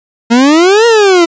40% pulse exponential two-way sweep, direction up then down, 226.8 to 476.8 to 329.2 Hz, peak -3 dBFS, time 0.3-1.26 s, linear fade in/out 20 ms, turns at 0.86 s, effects resampled to 16000 Hz

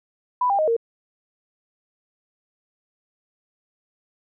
sine tone with pitch steps, 992 / 797 / 622 / 461.4 Hz, B5 / G5 / D#5 / A#4, +7 / +28 / -1 / -18 cents, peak -17 dBFS, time 0.41-0.766 s, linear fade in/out 5 ms, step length 89 ms, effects none

